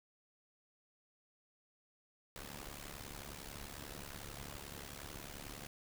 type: noise with amplitude modulation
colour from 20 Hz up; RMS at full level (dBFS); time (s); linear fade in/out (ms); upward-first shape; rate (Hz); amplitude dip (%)
pink; -45; 2.36-5.67; 0; sine; 71.2; 85
effects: none